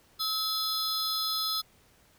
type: tone cluster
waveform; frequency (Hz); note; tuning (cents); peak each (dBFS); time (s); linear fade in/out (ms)
square; 1289 / 3444 / 4135 / 5100; E6 / A7 / C8 / D#8; -39 / -38 / -21 / +42; -36 / -36 / -34 / -33; 0.19-1.62; 20
effects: pink hiss -62 dBFS RMS until 2.18 s